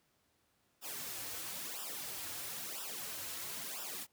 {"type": "noise with flanger", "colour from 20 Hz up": "white", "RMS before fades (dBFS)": -43, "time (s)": [0.81, 4.07], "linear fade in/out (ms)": 50, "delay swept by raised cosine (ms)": [0.46, 5.16], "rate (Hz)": 1, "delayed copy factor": -0.85, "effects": ["pink hiss -75 dBFS RMS until 4.12 s", "high-pass 80 Hz 12 dB/octave"]}